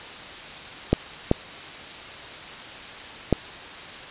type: clicks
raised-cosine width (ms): 2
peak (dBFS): -3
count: 3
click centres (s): 0.93 / 1.314 / 3.327
effects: white hiss -38 dBFS RMS until 4.1 s + resampled to 8000 Hz